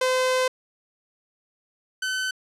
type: tone pair in turn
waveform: sawtooth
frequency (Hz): 513 / 1519.6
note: C5 / F#6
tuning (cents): -34 / +46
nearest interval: octave + perfect fifth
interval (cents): 1880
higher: second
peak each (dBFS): -16 / -21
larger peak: first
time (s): 0.01-0.48 / 2.02-2.31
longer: first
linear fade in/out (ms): 5
effects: low-pass 9000 Hz 12 dB/octave